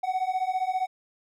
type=beating tone pair; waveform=triangle; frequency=740 / 755 Hz; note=F#5 / F#5; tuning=0 / +35 cents; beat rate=15 Hz; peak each=-26 dBFS; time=0.03-0.87 s; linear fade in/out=10 ms; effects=none